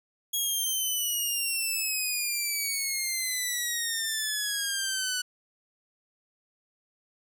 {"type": "exponential sweep", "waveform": "10% pulse", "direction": "down", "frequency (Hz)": [3322, 1480], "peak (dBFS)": -19, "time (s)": [0.33, 5.22], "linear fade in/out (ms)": 10, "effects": []}